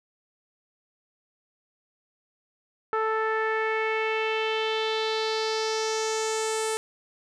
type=tone with low-pass filter sweep; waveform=sawtooth; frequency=440 Hz; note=A4; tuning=in tune; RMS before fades=-27 dBFS; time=2.93-6.77 s; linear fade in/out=0 ms; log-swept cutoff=1400 to 9000 Hz; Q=3.1; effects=none